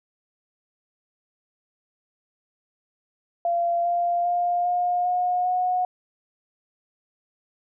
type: tone with pitch steps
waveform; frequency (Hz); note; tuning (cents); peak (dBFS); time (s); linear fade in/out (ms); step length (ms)
sine; 688 / 696 / 704.1 / 712.3 / 720.5 / 728.9; F5 / F5 / F5 / F5 / F#5 / F#5; -26 / -6 / +14 / +34 / -46 / -26; -20; 3.45-5.85; 2; 400
effects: none